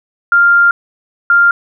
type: tone bursts at uneven times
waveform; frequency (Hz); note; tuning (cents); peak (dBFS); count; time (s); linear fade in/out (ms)
sine; 1396.9; F6; 0; -5; 2; 0.32-0.71 / 1.3-1.51; 2
effects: none